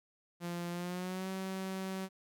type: tone with pitch glide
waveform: sawtooth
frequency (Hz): 173.2 to 189.97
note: F3 to F#3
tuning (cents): -14 to +46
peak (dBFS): -33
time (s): 0.4-2.09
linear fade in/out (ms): 50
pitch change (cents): +160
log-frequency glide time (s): 0.71-1.29
effects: none